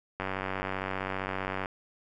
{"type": "click train", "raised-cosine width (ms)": 0.5, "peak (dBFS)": -17, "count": 140, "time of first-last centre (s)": [0.2, 1.659], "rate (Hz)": 95.3, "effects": []}